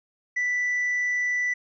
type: tone with tanh clipping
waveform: triangle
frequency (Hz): 1975.5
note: B6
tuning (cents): 0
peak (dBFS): -23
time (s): 0.36-1.54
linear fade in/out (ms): 10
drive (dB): 6
effects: resampled to 16000 Hz